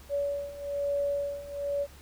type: beating tone pair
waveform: sine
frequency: 568 / 569.1 Hz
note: C#5 / C#5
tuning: +42 / +45 cents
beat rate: 1.1 Hz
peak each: -33 / -30 dBFS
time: 0.09-1.87 s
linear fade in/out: 50 ms
effects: added 69 Hz sine -51 dBFS peak until 2.01 s + pink hiss -54 dBFS RMS until 2.01 s